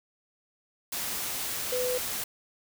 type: tone in noise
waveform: sine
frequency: 500 Hz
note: B4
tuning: 21 cents sharp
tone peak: -27 dBFS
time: 1.72-1.98 s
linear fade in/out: 5 ms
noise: white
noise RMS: -33 dBFS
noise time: 0.92-2.24 s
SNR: +3 dB
effects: none